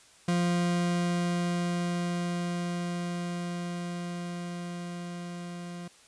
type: tone with level ramp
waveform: 40% pulse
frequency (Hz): 174.61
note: F3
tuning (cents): 0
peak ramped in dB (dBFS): -23 to -37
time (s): 0.28-5.88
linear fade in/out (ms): 5
effects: white hiss -57 dBFS RMS until 6.07 s + resampled to 22050 Hz